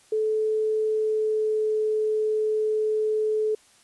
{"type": "tone with pitch glide", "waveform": "sine", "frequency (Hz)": [433.9, 431.2], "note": ["A4", "A4"], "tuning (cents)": [-24, -35], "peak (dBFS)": -21, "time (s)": [0.12, 3.55], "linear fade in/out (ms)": 5, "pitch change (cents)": -11, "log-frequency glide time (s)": [0.9, 1.74], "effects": ["white hiss -57 dBFS RMS until 3.83 s", "resampled to 24000 Hz"]}